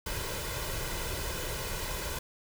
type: noise with comb filter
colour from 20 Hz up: pink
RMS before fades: -35 dBFS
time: 0.06-2.19 s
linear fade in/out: 5 ms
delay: 2 ms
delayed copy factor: +0.6
effects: none